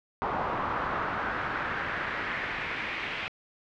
brown noise with band-pass filter sweep, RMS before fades -32 dBFS, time 0.22-3.28 s, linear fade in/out 0 ms, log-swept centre 1000 to 2500 Hz, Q 2.2, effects low-pass 4000 Hz 12 dB/octave

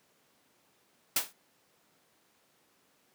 white noise with exponential decay, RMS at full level -23 dBFS, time 1.16-1.33 s, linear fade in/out 5 ms, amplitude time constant 35 ms, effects pink hiss -68 dBFS RMS until 3.14 s + high-pass 200 Hz 12 dB/octave

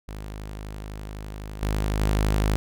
sawtooth tone with level steps, 51.91 Hz, G#1, in tune, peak -30 / -19 / -16 dBFS, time 0.08-2.56 s, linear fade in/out 0 ms, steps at 1.62 / 2 s, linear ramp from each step 2 ms, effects none

